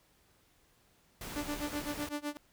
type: noise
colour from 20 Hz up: pink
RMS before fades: -43 dBFS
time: 1.21-2.09 s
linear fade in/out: 2 ms
type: tone with tremolo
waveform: sawtooth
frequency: 293.7 Hz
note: D4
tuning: in tune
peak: -29 dBFS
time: 1.36-2.37 s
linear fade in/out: 0 ms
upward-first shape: sine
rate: 7.9 Hz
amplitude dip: 95%
effects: pink hiss -68 dBFS RMS until 2.52 s